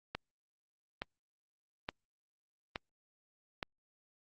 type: click train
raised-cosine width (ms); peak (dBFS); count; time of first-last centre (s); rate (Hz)
0.3; -20; 5; 0.15-3.628; 1.15
effects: Opus 48 kbps